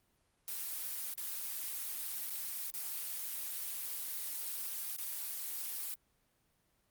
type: noise with dropouts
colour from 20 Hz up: blue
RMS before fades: -40 dBFS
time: 0.48-5.94 s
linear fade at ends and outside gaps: 0 ms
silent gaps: 1.138-1.179 / 2.298-2.304 / 2.702-2.74 / 4.964-4.984 s
effects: pink hiss -75 dBFS RMS until 6.9 s + Opus 32 kbps